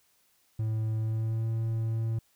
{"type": "tone with pitch glide", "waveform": "triangle", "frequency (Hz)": [110, 112.7], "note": ["A2", "A2"], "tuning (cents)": [0, 42], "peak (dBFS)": -25, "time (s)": [0.59, 2.19], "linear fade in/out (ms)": 5, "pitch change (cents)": 42, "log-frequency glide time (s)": [0.98, 1.49], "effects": ["white hiss -68 dBFS RMS until 2.35 s"]}